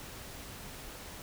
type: silence
effects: pink hiss -46 dBFS RMS until 1.22 s